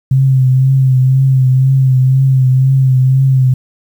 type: tone with vibrato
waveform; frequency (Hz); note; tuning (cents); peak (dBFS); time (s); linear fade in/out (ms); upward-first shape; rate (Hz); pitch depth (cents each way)
sine; 131.5; C3; +9; -6; 0.11-3.54; 5; triangle; 2; 44
effects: 7-bit